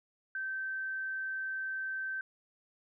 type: tone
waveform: sine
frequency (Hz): 1550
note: G6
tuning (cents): -20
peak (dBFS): -34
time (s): 0.35-2.21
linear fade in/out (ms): 2
effects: none